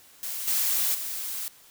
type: noise with level steps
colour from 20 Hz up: blue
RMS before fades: -33 / -25 / -33 dBFS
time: 0.23-1.48 s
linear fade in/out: 0 ms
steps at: 0.47 / 0.94 s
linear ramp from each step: 10 ms
effects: white hiss -54 dBFS RMS until 1.7 s